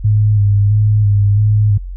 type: tone with vibrato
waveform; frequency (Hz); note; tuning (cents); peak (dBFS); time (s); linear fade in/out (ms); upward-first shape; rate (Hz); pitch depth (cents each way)
sine; 103.6; G#2; -4; -8; 0.04-1.78; 10; square; 1.5; 31
effects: added 45 Hz sine -23 dBFS peak until 1.96 s